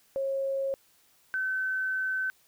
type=tone pair in turn; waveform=sine; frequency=543 / 1527.9 Hz; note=C#5 / G6; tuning=-36 / -45 cents; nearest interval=octave + tritone; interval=1791 cents; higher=second; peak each=-27 dBFS; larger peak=neither; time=0.16-0.74 / 1.34-2.3 s; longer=second; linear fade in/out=0 ms; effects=white hiss -64 dBFS RMS until 2.47 s